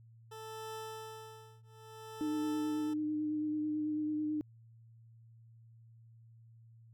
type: tone with tremolo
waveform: 20% pulse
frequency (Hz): 440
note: A4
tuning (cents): 0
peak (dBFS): -36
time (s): 0.31-2.94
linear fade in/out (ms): 10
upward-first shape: triangle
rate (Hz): 0.57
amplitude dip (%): 100
type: tone with vibrato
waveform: sine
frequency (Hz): 304.1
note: D#4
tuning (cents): -40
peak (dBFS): -32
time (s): 2.21-4.41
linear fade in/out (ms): 0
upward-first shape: sine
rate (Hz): 9.1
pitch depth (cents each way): 16
effects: added 114 Hz sine -56 dBFS peak until 6.93 s